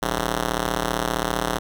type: ring-modulated tone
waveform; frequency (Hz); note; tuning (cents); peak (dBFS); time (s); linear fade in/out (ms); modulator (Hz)
5% pulse; 118.3; A#2; +26; -8; 0.02-1.59; 10; 76.8
effects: none